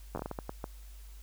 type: slowing click train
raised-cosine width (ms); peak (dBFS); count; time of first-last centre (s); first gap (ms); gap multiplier
1; -22; 10; 0.15-0.642; 10; 1.4
effects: added 50 Hz sine -46 dBFS peak until 1.22 s + white hiss -60 dBFS RMS until 1.22 s